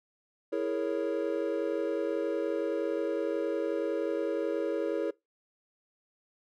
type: chord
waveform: triangle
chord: A# half-diminished seventh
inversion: second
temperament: equal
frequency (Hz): 329.6 / 415.3 / 466.2 / 554.4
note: E4 / G#4 / A#4 / C#5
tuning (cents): 0 / 0 / 0 / 0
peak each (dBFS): -32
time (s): 0.52-5.11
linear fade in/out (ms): 10
effects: noise-tail reverb RT60 0.2 s tail -23 dB re dry